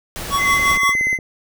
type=noise; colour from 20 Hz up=pink; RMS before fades=-28 dBFS; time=0.16-0.77 s; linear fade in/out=0 ms
type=tone with tremolo; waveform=square; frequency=1122 Hz; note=C#6; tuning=21 cents sharp; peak=-15 dBFS; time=0.3-0.95 s; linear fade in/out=50 ms; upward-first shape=sine; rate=5.7 Hz; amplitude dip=70%
type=click train; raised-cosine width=2 ms; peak=-19 dBFS; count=15; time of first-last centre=0.36-1.188 s; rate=16.9 Hz
type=tone with vibrato; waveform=triangle; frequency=2053 Hz; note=C7; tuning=33 cents flat; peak=-14 dBFS; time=0.37-1.19 s; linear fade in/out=50 ms; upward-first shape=sine; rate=18 Hz; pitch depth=18 cents each way
effects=none